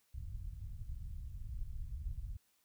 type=low-pass noise; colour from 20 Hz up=pink; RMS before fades=-43 dBFS; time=0.14-2.37 s; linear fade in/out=10 ms; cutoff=100 Hz; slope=24 dB/octave; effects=white hiss -75 dBFS RMS until 2.64 s